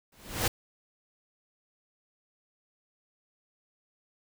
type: noise with exponential growth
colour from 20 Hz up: pink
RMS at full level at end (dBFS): -23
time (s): 0.12-0.48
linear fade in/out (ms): 5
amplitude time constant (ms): 77
effects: none